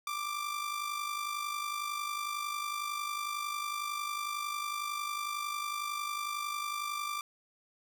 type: tone with amplitude modulation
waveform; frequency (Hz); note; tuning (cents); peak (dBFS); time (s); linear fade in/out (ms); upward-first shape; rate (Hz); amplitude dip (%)
sawtooth; 1179; D6; +6; -28; 0.07-7.21; 2; sine; 51; 55
effects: none